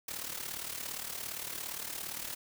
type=noise with amplitude modulation; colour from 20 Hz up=white; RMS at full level=-37 dBFS; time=0.08-2.35 s; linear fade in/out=5 ms; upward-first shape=sine; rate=37.4 Hz; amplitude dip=70%; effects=none